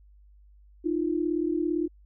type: tone pair together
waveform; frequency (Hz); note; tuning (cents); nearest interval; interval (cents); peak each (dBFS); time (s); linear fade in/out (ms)
sine; 308.2 / 345.9; D#4 / F4; -16 / -17; major second; 199; -27; 0.84-1.88; 20
effects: added 50 Hz sine -52 dBFS peak until 2.05 s